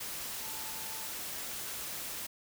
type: tone in noise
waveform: sine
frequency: 880 Hz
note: A5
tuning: in tune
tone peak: -50 dBFS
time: 0.42-1.06 s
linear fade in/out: 10 ms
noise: white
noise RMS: -40 dBFS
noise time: 0-2.27 s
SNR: -13 dB
effects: none